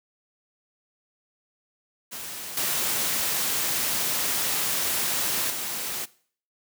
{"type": "noise with level steps", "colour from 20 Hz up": "white", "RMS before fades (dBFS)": [-36, -26, -31], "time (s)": [2.11, 6.06], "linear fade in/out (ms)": 20, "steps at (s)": [2.57, 5.5], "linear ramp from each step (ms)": 2, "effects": ["noise-tail reverb RT60 0.5 s tail -20 dB re dry", "high-pass 100 Hz 12 dB/octave"]}